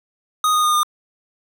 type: tone with pitch steps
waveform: square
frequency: 1244.5 / 1233.8 / 1223.1 / 1212.6 Hz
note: D#6 / D#6 / D#6 / D#6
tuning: 0 / -15 / -30 / -45 cents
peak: -15 dBFS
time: 0.44-0.832 s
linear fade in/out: 2 ms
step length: 98 ms
effects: none